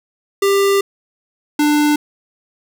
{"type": "tone pair in turn", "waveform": "square", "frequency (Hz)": [396.3, 296.9], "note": ["G4", "D4"], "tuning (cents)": [19, 19], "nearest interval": "perfect fourth", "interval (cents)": 500, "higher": "first", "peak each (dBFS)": -12, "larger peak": "neither", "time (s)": [[0.42, 0.81], [1.59, 1.96]], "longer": "first", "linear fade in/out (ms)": 5, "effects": []}